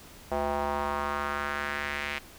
square tone with band-pass filter sweep, 72.2 Hz, D2, 29 cents flat, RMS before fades -31 dBFS, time 0.31-2.19 s, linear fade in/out 10 ms, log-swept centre 700 to 2300 Hz, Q 2.2, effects pink hiss -50 dBFS RMS until 2.38 s

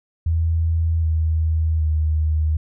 sine tone with pitch steps, 82 / 79.85 / 77.76 Hz, E2 / D#2 / D#2, -9 / +45 / 0 cents, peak -16 dBFS, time 0.26-2.57 s, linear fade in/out 5 ms, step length 770 ms, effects none

